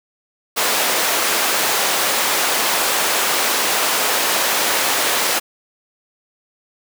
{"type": "high-pass noise", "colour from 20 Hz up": "pink", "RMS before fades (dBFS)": -18, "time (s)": [0.56, 5.4], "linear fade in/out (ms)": 20, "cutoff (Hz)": 550, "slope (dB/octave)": 12, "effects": []}